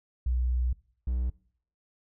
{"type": "tone pair in turn", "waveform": ["sine", "triangle"], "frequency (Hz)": [61.74, 61.74], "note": ["B1", "B1"], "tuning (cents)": [0, 0], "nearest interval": "unison", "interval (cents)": 0, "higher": "neither", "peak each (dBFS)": -24, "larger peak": "neither", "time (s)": [[0.26, 0.73], [1.07, 1.3]], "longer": "first", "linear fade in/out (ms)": 5, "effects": ["noise-tail reverb RT60 0.6 s tail -22 dB re dry"]}